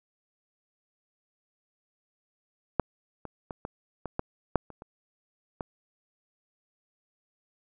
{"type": "clicks", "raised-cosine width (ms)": 1, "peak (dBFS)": [-8, -24, -22, -20, -20, -14, -7, -30, -29, -19], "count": 10, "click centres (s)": [2.797, 3.253, 3.508, 3.651, 4.057, 4.194, 4.557, 4.703, 4.821, 5.608], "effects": []}